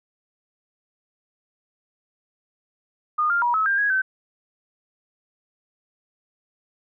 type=tone with pitch steps; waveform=sine; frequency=1224 / 1398 / 961 / 1291 / 1594 / 1656 / 1536 Hz; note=D#6 / F6 / B5 / E6 / G6 / G#6 / G6; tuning=-29 / +1 / -48 / -37 / +28 / -5 / -36 cents; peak=-18 dBFS; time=3.18-4.02 s; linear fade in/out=10 ms; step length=120 ms; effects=none